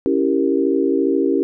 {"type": "chord", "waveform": "sine", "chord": "C# diminished seventh", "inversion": "none", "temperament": "equal", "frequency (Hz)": [277.2, 329.6, 392, 466.2], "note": ["C#4", "E4", "G4", "Bb4"], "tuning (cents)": [0, 0, 0, 0], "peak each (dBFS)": [-19, -20, -19, -23], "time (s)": [0.06, 1.43], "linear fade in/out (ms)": 0, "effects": []}